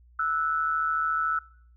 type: tone pair together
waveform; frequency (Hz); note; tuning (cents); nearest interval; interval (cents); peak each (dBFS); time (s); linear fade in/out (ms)
sine; 1318.2 / 1472; E6 / F#6; 0 / -9; major second; 191; -25 / -29; 0.19-1.39; 5
effects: noise-tail reverb RT60 0.6 s tail -23 dB re dry + added 60 Hz sine -53 dBFS peak until 1.76 s